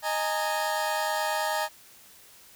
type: chord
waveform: 30% pulse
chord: D# suspended fourth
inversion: none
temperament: equal with one note detuned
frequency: 622.3 / 830.6 / 920 Hz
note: D#5 / G#5 / A#5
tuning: 0 / 0 / -23 cents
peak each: -28 dBFS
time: 0.02-1.69 s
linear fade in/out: 50 ms
effects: white hiss -53 dBFS RMS until 2.55 s